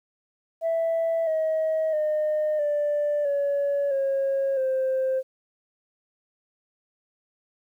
sine tone with pitch steps, 659.3 / 634.6 / 610.9 / 588 / 566.1 / 544.9 / 524.5 Hz, E5 / D#5 / D#5 / D5 / C#5 / C#5 / C5, 0 / +34 / -32 / +2 / +36 / -30 / +4 cents, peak -20 dBFS, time 0.61-5.23 s, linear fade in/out 50 ms, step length 660 ms, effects tanh soft clip ceiling -19 dBFS + 10-bit

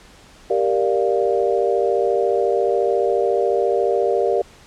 sine chord, G minor seventh, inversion none, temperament equal, 392 / 466.2 / 587.3 / 698.5 Hz, G4 / Bb4 / D5 / F5, 0 / 0 / 0 / 0 cents, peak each -20 / -20 / -22 / -24 dBFS, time 0.5-4.42 s, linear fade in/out 5 ms, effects pink hiss -47 dBFS RMS until 4.66 s + low-pass 8000 Hz 12 dB/octave

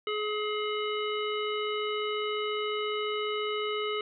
harmonic tone, 422.8 Hz, G#4, 31 cents sharp, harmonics 1 / 3 / 5 / 7 / 9, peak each -31 / -35 / -38 / -37 / -45 dBFS, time 0.07-4.01 s, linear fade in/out 2 ms, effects none

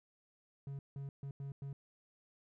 triangle tone bursts at uneven times, 138.6 Hz, C#3, in tune, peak -39 dBFS, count 5, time 0.67-0.79 / 0.96-1.09 / 1.23-1.31 / 1.4-1.52 / 1.62-1.73 s, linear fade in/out 2 ms, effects none

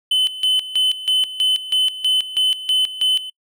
triangle tone with tremolo, 3034 Hz, F#7, 43 cents sharp, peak -12 dBFS, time 0.11-3.3 s, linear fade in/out 5 ms, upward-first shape square, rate 3.1 Hz, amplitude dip 80%, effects noise-tail reverb RT60 0.1 s tail -25 dB re dry

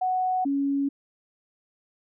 sine tone pair in turn, 741 / 278.9 Hz, F#5 / C#4, +2 / +11 cents, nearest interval octave + perfect fourth, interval 1691 cents, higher first, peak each -22 dBFS, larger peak neither, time 0.01-0.45 / 0.45-0.89 s, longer neither, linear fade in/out 10 ms, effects none

